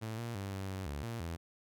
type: tone with pitch steps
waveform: sawtooth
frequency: 110.7 / 117.4 / 98.4 / 96.6 / 95.3 / 71.9 / 116 / 83.5 Hz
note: A2 / A#2 / G2 / G2 / G2 / D2 / A#2 / E2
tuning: +11 / +13 / +7 / -25 / -48 / -36 / -8 / +23 cents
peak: -34 dBFS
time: 0.01-1.37 s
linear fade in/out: 20 ms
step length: 170 ms
effects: none